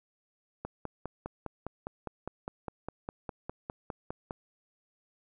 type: click train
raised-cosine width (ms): 1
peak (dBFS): -22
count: 19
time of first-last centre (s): 0.65-4.309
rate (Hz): 4.92
effects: none